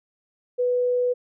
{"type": "tone", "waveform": "sine", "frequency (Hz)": 493.9, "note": "B4", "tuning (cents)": 0, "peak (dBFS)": -19, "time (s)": [0.58, 1.14], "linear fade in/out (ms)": 20, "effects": []}